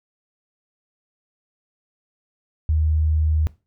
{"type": "tone", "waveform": "sine", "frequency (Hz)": 77.78, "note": "D#2", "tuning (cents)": 0, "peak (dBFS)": -16, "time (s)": [2.69, 3.47], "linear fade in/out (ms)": 0, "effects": ["noise-tail reverb RT60 0.3 s tail -20 dB re dry"]}